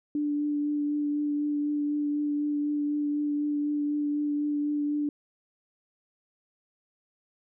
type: tone with vibrato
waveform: sine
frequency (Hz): 293.7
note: D4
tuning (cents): 0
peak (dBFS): -25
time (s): 0.15-5.09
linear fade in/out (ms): 2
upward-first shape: triangle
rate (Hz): 4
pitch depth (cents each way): 15
effects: none